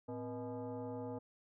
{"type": "tone with frequency modulation", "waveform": "sine", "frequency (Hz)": 111.6, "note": "A2", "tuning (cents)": 25, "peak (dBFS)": -40, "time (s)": [0.08, 1.19], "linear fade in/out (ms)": 10, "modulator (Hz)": 370, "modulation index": 1.7, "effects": []}